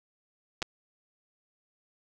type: clicks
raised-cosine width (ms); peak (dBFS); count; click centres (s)
0.2; -14; 2; 0.62 / 0.626
effects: none